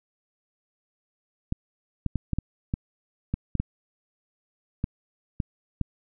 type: clicks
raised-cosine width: 5 ms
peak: -13 dBFS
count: 12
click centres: 1.524 / 2.063 / 2.157 / 2.333 / 2.386 / 2.739 / 3.34 / 3.553 / 3.6 / 4.841 / 5.402 / 5.813 s
effects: none